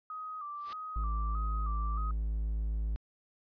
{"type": "tone with vibrato", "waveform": "sine", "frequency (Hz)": 1214, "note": "D#6", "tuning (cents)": -43, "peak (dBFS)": -38, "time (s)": [0.1, 2.11], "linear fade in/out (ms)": 2, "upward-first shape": "square", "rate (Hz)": 1.6, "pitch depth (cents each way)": 60}
{"type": "noise with exponential growth", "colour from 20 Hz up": "white", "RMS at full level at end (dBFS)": -41, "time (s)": [0.54, 0.73], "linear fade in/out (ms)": 1, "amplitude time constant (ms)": 40}
{"type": "tone", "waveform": "triangle", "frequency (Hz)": 53.8, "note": "A1", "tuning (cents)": -38, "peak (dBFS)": -28, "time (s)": [0.96, 2.96], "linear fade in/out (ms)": 0}
{"effects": ["resampled to 11025 Hz"]}